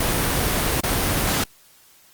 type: noise with dropouts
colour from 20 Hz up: pink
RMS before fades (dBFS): -21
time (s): 0-1.44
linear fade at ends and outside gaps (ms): 5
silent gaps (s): 0.808-0.834
effects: white hiss -53 dBFS RMS until 2.13 s + Opus 32 kbps